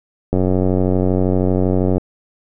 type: click train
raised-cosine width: 2 ms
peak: -4 dBFS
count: 154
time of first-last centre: 0.33-1.98 s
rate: 92.7 Hz
effects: none